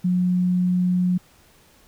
sine tone, 180.4 Hz, F#3, 44 cents flat, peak -17 dBFS, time 0.04-1.18 s, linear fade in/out 10 ms, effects pink hiss -55 dBFS RMS until 1.87 s

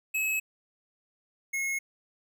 square tone pair in turn, 2576 / 2169 Hz, E7 / C#7, -41 / -38 cents, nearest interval minor third, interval 297 cents, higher first, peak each -27 / -29 dBFS, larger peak first, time 0.14-0.4 / 1.53-1.79 s, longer neither, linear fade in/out 10 ms, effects none

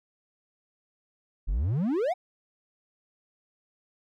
triangle exponential sweep, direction up, 38.05 to 784 Hz, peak -22 dBFS, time 1.47-2.14 s, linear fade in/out 20 ms, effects none

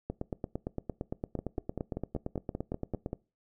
two click trains, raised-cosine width 2 ms, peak -20 / -21 dBFS, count 27 / 10, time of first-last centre 0.1-3.061 / 1.39-3.131 s, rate 8.78 / 5.17 Hz, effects noise-tail reverb RT60 0.3 s tail -22 dB re dry

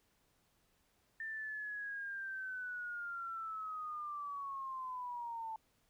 sine linear sweep, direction down, 1795 to 880 Hz, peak -40 dBFS, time 1.2-5.56 s, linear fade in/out 2 ms, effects pink hiss -75 dBFS RMS until 5.89 s

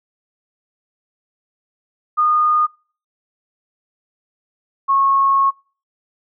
sine tone pair in turn, 1225 / 1094.3 Hz, D#6 / C#6, -27 / -23 cents, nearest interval major second, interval 196 cents, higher first, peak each -12 dBFS, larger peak neither, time 2.17-2.67 / 4.88-5.51 s, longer second, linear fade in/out 20 ms, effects noise-tail reverb RT60 0.4 s tail -25 dB re dry

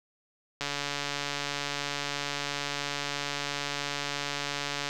click train, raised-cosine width 0.2 ms, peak -14 dBFS, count 613, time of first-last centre 0.61-4.89 s, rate 143 Hz, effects none

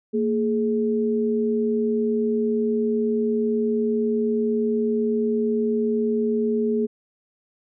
sine tone pair together, 229.5 / 421.2 Hz, A#3 / G#4, -27 / +24 cents, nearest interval major seventh, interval 1051 cents, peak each -22 dBFS, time 0.13-6.87 s, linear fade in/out 20 ms, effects none

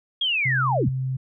sine linear sweep, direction down, 3322 to 51.4 Hz, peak -20 dBFS, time 0.21-0.89 s, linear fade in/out 5 ms
sine tone, 130.81 Hz, C3, in tune, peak -23 dBFS, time 0.45-1.17 s, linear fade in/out 10 ms
effects none

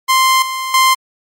sawtooth tone with level steps, 1046.5 Hz, C6, in tune, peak -5 / -15 / -4 dBFS, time 0.08-0.95 s, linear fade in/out 20 ms, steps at 0.42 / 0.74 s, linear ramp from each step 2 ms, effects MP3 64 kbps

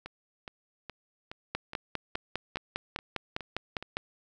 two click trains, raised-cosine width 0.3 ms, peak -24 / -15 dBFS, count 10 / 13, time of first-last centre 0.06-3.826 / 1.55-3.969 s, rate 2.39 / 4.96 Hz, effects none

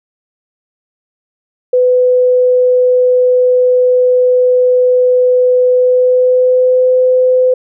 sine tone with pitch glide, 501 to 508.3 Hz, B4 to B4, +25 to +50 cents, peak -6 dBFS, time 1.73-7.54 s, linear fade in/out 5 ms, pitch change +25 cents, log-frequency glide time 5.69-6.91 s, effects none

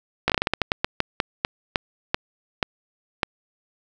slowing click train, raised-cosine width 0.3 ms, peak -3 dBFS, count 18, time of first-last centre 0.28-3.232 s, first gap 17 ms, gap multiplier 1.25, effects none

